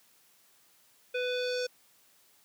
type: tone with low-pass filter sweep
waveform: square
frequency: 497.5 Hz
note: B4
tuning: 13 cents sharp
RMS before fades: -32 dBFS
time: 1.14-1.67 s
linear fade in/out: 10 ms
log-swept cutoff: 2800 to 5700 Hz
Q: 3.1
effects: white hiss -64 dBFS RMS until 2.44 s + high-pass 100 Hz 12 dB/octave